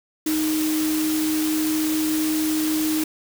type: tone in noise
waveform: sine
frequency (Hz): 311.1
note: D#4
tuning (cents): 0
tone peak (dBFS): -20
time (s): 0.26-3.04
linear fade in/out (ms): 5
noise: white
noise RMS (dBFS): -29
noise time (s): 0.26-3.04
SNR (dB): +6
effects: none